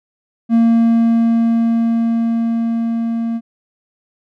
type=tone with level ramp; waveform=triangle; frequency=230 Hz; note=A#3; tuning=23 cents flat; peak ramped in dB=-6 to -15 dBFS; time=0.49-3.41 s; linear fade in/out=50 ms; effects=none